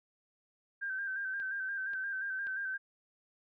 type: tone with vibrato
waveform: sine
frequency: 1568 Hz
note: G6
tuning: in tune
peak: -34 dBFS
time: 0.81-2.78 s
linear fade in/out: 20 ms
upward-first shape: square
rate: 5.7 Hz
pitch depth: 38 cents each way
type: click train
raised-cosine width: 0.3 ms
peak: -37 dBFS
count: 3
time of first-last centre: 1.4-2.47 s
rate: 1.87 Hz
effects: none